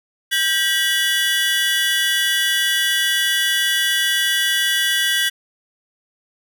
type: tone cluster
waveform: 45% pulse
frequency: 1586 / 1931 / 2950 / 3410 Hz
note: G6 / B6 / F#7 / G#7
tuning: +20 / -39 / -6 / +45 cents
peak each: -22 dBFS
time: 0.31-5.3 s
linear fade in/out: 20 ms
effects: none